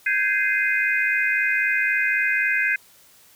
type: chord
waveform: sine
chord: Ab major seventh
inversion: third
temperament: just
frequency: 1557.4 / 1661.2 / 2077 / 2492 Hz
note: G6 / Ab6 / C7 / Eb7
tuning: -12 / 0 / -13 / +2 cents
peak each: -24 / -25 / -23 / -25 dBFS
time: 0.06-2.76 s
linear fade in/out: 5 ms
effects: white hiss -53 dBFS RMS until 3.35 s